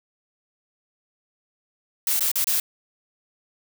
blue noise with dropouts, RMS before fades -22 dBFS, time 2.07-2.6 s, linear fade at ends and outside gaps 2 ms, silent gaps 2.194-2.207 / 2.316-2.356 / 2.443-2.47 s, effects none

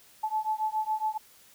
sine beating tone pair, 863 / 870.2 Hz, A5 / A5, -34 / -19 cents, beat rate 7.2 Hz, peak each -30 dBFS, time 0.23-1.18 s, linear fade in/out 10 ms, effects white hiss -57 dBFS RMS until 1.54 s

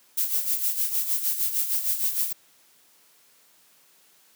violet noise with tremolo, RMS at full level -23 dBFS, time 0.17-2.33 s, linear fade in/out 10 ms, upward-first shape sine, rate 6.5 Hz, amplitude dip 65%, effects white hiss -59 dBFS RMS until 4.35 s + high-pass 150 Hz 12 dB/octave

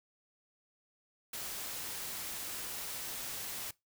white noise, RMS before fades -41 dBFS, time 1.33-3.71 s, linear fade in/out 5 ms, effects noise-tail reverb RT60 0.2 s tail -22 dB re dry

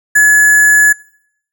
sine tone with sample-and-hold, 1700 Hz, G#6, 40 cents sharp, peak -4 dBFS, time 0.15-0.93 s, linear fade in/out 10 ms, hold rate 8820 Hz, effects noise-tail reverb RT60 0.7 s tail -24 dB re dry

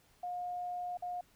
sine tone with dropouts, 714 Hz, F5, 38 cents sharp, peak -36 dBFS, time 0.23-1.21 s, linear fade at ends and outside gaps 5 ms, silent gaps 0.973-1.022 s, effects pink hiss -67 dBFS RMS until 1.35 s

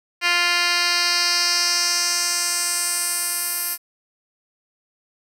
10% pulse tone with band-pass filter sweep, 349.2 Hz, F4, in tune, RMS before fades -21 dBFS, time 0.21-3.78 s, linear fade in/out 50 ms, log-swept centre 3100 to 12000 Hz, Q 2.1, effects 8-bit

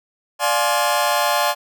sawtooth chord, D half-diminished seventh, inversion none, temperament just, 587.3 / 704.8 / 845.8 / 1057.2 Hz, D5 / F5 / Ab5 / C6, 0 / +16 / +31 / +18 cents, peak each -18 dBFS, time 0.39-1.55 s, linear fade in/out 50 ms, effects none

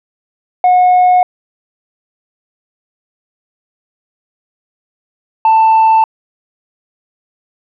sine tone pair in turn, 727 / 886.9 Hz, F#5 / A5, -31 / +14 cents, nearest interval minor third, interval 345 cents, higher second, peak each -3 dBFS, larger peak neither, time 0.64-1.23 / 5.45-6.04 s, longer neither, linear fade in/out 2 ms, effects tanh soft clip ceiling -4 dBFS

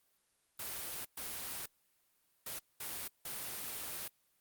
white noise bursts at uneven times, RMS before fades -42 dBFS, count 5, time 0.59-1.05 / 1.17-1.66 / 2.46-2.59 / 2.8-3.08 / 3.25-4.08 s, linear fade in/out 5 ms, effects white hiss -75 dBFS RMS until 4.4 s + Opus 32 kbps

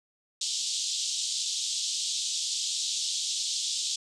pink band-pass noise, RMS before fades -31 dBFS, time 0.41-3.96 s, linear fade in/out 5 ms, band 3300 to 8100 Hz, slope 48 dB/octave, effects none

